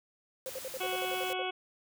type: tone bursts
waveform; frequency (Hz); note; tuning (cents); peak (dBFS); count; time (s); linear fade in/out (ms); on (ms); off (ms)
sine; 523.3; C5; 0; -36; 11; 0.46-1.424; 2; 34; 59
type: noise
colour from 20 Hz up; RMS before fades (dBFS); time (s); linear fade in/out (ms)
white; -44; 0.46-1.33; 0
type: harmonic tone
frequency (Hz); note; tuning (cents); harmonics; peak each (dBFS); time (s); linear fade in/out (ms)
370; F#4; 0; 1 / 2 / 3 / 4 / 6 / 7 / 8 / 9; -37 / -37 / -43 / -43 / -42 / -42 / -44 / -42; 0.8-1.51; 10
effects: none